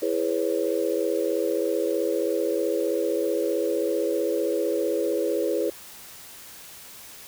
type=chord; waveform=sine; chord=C# minor seventh; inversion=first; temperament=just; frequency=332.6 / 415.8 / 498.9 / 554.4 Hz; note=E4 / G#4 / B4 / C#5; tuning=+16 / +2 / +17 / 0 cents; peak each=-28 / -27 / -27 / -29 dBFS; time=0.02-5.7 s; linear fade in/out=5 ms; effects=white hiss -44 dBFS RMS until 7.27 s